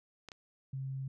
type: clicks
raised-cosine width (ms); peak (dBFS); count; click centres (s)
0.2; -29; 2; 0.287 / 0.318
type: tone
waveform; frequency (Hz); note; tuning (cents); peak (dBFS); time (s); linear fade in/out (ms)
sine; 134; C3; +42; -36; 0.73-1.08; 5
effects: none